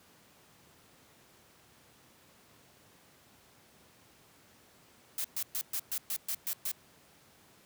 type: noise bursts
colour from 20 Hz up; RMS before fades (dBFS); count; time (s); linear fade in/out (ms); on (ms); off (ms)
blue; -34; 9; 5.18-6.716; 2; 64; 120
effects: pink hiss -61 dBFS RMS until 7.65 s + high-pass 100 Hz 12 dB/octave